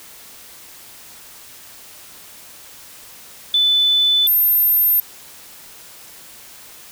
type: tone pair in turn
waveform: sine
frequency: 3500 / 13214 Hz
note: A7 / G#9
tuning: -10 / -10 cents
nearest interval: octave + major seventh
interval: 2300 cents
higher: second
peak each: -12 dBFS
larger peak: neither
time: 3.54-4.27 / 4.27-5 s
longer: neither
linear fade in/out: 2 ms
effects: white hiss -41 dBFS RMS until 6.91 s